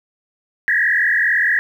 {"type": "tone with frequency modulation", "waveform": "sine", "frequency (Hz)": 1792, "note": "A6", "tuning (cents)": 31, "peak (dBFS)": -13, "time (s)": [0.68, 1.59], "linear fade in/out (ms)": 0, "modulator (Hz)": 42.2, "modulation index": 3.7, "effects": ["8-bit"]}